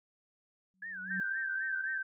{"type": "tone with exponential growth", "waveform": "sine", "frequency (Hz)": 187.5, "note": "F#3", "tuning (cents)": 23, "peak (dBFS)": -35, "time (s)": [0.74, 1.2], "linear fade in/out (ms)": 0, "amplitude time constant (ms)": 99}
{"type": "tone with vibrato", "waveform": "sine", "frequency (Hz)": 1646, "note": "G#6", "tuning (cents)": -16, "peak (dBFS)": -39, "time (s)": [0.82, 1.99], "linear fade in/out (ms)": 5, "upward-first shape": "sine", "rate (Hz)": 3.9, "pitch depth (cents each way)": 210}
{"type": "tone with pitch glide", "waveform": "sine", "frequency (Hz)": [1570, 1555.6], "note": ["G6", "G6"], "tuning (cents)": [2, -14], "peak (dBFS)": -33, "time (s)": [1.1, 2.03], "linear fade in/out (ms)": 10, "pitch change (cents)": -16, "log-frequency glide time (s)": [1.31, 1.62]}
{"effects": []}